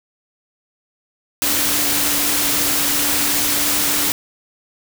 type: tone in noise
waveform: sine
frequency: 290 Hz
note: D4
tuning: 22 cents flat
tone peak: -29 dBFS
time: 1.42-4.12 s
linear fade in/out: 0 ms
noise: white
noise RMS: -18 dBFS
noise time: 1.42-4.12 s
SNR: -14 dB
effects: none